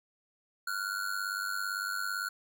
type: ring-modulated tone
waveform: square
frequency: 1435 Hz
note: F6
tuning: 47 cents sharp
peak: -30 dBFS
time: 0.67-2.29 s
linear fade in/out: 5 ms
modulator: 48.9 Hz
effects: none